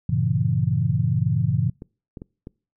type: chord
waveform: sine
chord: G diminished seventh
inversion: none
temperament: equal with one note detuned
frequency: 98 / 116.54 / 138.59 / 165.86 Hz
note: G2 / Bb2 / Db3 / Fb3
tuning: 0 / 0 / 0 / +11 cents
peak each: -26 / -23 / -23 / -25 dBFS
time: 0.09-1.7 s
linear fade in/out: 5 ms
type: clicks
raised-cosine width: 3 ms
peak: -23 dBFS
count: 4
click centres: 1.821 / 2.172 / 2.219 / 2.471 s
effects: noise-tail reverb RT60 0.4 s tail -26 dB re dry